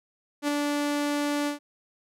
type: tone with ADSR envelope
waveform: sawtooth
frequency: 291 Hz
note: D4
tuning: 16 cents flat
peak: -18 dBFS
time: 0.42-1.59 s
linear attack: 62 ms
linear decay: 3 ms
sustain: -3 dB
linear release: 120 ms
effects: low-pass 12000 Hz 12 dB/octave